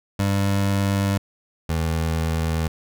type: tone pair in turn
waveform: 25% pulse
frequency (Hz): 99 / 80.94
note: G2 / E2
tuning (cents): +18 / -31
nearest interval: minor third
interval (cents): 349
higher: first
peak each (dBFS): -15 / -17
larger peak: first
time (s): 0.19-1.18 / 1.69-2.68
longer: neither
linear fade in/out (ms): 5
effects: none